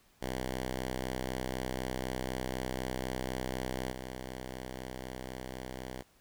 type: tone with level steps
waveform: 5% pulse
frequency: 64 Hz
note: C2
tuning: 38 cents flat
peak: -23 / -29 dBFS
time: 0.21-6.03 s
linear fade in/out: 20 ms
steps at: 3.91 s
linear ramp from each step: 10 ms
effects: pink hiss -66 dBFS RMS until 6.2 s